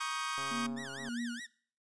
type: chord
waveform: sawtooth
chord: Eb dominant seventh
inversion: second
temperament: equal with one note detuned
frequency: 951.9 / 1108.7 / 1244.5 / 1568 Hz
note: Bb5 / Db6 / Eb6 / G6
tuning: +36 / 0 / 0 / 0 cents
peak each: -40 / -35 / -35 / -38 dBFS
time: 0-0.67 s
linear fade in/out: 10 ms
type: click train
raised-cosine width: 1 ms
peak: -34 dBFS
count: 97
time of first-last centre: 0.38-1.086 s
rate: 136 Hz
type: tone with tremolo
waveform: sine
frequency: 237.1 Hz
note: A#3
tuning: 30 cents sharp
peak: -34 dBFS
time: 0.51-1.4 s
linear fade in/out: 5 ms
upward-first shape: sine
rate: 1.8 Hz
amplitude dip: 100%
type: tone with vibrato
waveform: sawtooth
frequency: 1661.2 Hz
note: G#6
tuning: in tune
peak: -39 dBFS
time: 0.76-1.47 s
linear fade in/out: 20 ms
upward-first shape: sine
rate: 4.9 Hz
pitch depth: 270 cents each way
effects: noise-tail reverb RT60 0.5 s tail -21 dB re dry + resampled to 22050 Hz